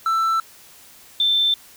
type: tone pair in turn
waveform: triangle / sine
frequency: 1330 / 3551 Hz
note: E6 / A7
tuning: +15 / +15 cents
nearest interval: octave + perfect fourth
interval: 1700 cents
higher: second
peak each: -15 dBFS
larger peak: neither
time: 0.06-0.4 / 1.2-1.54 s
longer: neither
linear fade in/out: 2 ms
effects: white hiss -47 dBFS RMS until 1.76 s